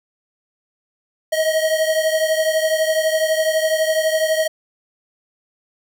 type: beating tone pair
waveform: square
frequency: 630 / 642 Hz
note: D#5 / E5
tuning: +21 / -46 cents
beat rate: 12 Hz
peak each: -18 / -22 dBFS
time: 1.32-4.48 s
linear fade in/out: 10 ms
effects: none